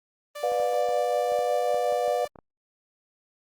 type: tone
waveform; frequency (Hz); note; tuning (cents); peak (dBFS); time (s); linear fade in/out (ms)
sawtooth; 587.3; D5; 0; -31; 0.35-2.28; 10
type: chord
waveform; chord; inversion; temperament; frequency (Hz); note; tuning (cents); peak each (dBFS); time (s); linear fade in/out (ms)
sine; B diminished; none; just; 493.9 / 592.7 / 711.2; B4 / D5 / F5; 0 / +16 / +31; -27; 0.43-2.25; 5
type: clicks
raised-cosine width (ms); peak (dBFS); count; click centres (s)
1; -31; 11; 0.519 / 0.6 / 0.889 / 1.32 / 1.39 / 1.745 / 1.924 / 2.08 / 2.255 / 2.358 / 2.388
effects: Opus 24 kbps